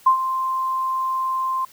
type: tone with ADSR envelope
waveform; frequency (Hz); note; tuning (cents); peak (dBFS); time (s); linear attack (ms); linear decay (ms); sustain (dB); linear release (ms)
sine; 1046.5; C6; 0; -9; 0.06-1.65; 9; 96; -11; 4
effects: white hiss -50 dBFS RMS until 1.72 s